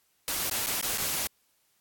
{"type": "noise with dropouts", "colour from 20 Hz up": "white", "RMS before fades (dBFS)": -30, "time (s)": [0.28, 1.27], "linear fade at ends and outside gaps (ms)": 0, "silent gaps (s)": [[0.498, 0.512], [0.662, 0.669], [0.812, 0.828], [0.975, 0.982]], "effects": ["white hiss -70 dBFS RMS until 1.8 s", "AAC 64 kbps"]}